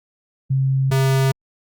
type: tone pair in turn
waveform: sine / square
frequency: 134 / 134 Hz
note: C3 / C3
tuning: +42 / +42 cents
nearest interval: unison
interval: 0 cents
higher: neither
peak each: -15 dBFS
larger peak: neither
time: 0.5-0.91 / 0.91-1.32 s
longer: neither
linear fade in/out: 10 ms
effects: Opus 48 kbps